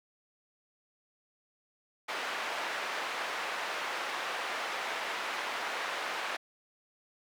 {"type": "band-pass noise", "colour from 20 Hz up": "white", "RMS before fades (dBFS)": -36, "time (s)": [2.08, 6.37], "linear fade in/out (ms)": 10, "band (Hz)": [560, 2000], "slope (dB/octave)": 12, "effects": []}